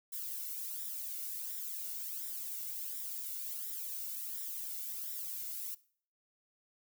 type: noise with flanger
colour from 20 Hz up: violet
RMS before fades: -41 dBFS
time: 0.12-5.75 s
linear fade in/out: 10 ms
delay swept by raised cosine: 0.55 to 1.43 ms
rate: 1.4 Hz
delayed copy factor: +0.65
effects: noise-tail reverb RT60 0.5 s tail -20 dB re dry